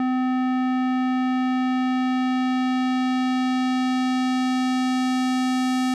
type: tone with low-pass filter sweep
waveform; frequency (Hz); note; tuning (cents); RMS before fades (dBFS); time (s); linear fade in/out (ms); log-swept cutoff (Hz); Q
square; 255.7; C4; -40; -22; 0-5.94; 2; 1700 to 8400; 0.75
effects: none